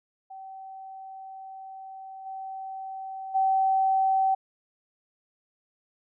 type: tone with level steps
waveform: sine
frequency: 768 Hz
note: G5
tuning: 36 cents flat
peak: -39 / -34 / -20 dBFS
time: 0.3-4.35 s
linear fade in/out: 10 ms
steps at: 2.25 / 3.34 s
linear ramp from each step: 20 ms
effects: none